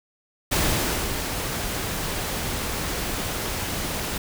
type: noise with ADSR envelope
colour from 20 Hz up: pink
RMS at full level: -21 dBFS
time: 0.51-4.18 s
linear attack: 14 ms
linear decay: 570 ms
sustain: -7 dB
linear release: 4 ms
effects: none